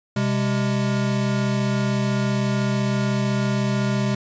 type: tone pair together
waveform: square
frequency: 128.96 / 203 Hz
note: C3 / G#3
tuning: -25 / -39 cents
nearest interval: minor sixth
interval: 786 cents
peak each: -23 / -23 dBFS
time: 0.16-4.15 s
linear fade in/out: 5 ms
effects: resampled to 16000 Hz